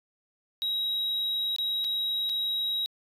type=tone with dropouts; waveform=sine; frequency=3832 Hz; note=A#7; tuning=47 cents sharp; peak=-24 dBFS; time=0.62-2.86 s; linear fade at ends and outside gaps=0 ms; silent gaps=1.562-1.585 / 1.843-1.847 / 2.293-2.297 s; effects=tanh soft clip ceiling -25 dBFS